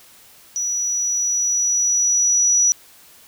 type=tone with level ramp; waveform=sine; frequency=5870 Hz; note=F#8; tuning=15 cents flat; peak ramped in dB=-20 to -12 dBFS; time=0.56-2.72 s; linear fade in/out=0 ms; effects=white hiss -48 dBFS RMS until 3.27 s